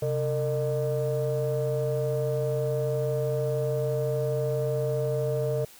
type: tone cluster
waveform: sine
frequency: 132 / 453.1 / 607 Hz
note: C3 / A#4 / D#5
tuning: +16 / -49 / -43 cents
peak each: -27 / -27 / -29 dBFS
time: 0.02-5.65 s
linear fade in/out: 5 ms
effects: tanh soft clip ceiling -19 dBFS + white hiss -51 dBFS RMS until 5.79 s